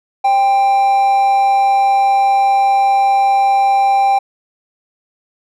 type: tone with amplitude modulation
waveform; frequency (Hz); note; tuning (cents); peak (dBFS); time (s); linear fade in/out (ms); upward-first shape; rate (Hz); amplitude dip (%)
triangle; 790; G5; +13; -6; 0.24-4.19; 10; sine; 245; 30
effects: none